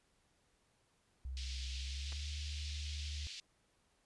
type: tone with pitch glide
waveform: sine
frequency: 65.1 to 73.92 Hz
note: C2 to D2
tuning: -8 to +12 cents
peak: -40 dBFS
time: 1.25-3.27 s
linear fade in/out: 0 ms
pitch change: +220 cents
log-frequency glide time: 1.75-2.27 s
type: band-pass noise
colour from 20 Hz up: white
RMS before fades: -49 dBFS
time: 1.37-3.4 s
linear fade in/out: 0 ms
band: 2600 to 5200 Hz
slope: 24 dB/octave
type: clicks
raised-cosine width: 0.3 ms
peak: -36 dBFS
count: 2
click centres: 2.122 / 2.128 s
effects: pink hiss -75 dBFS RMS until 4.05 s + resampled to 24000 Hz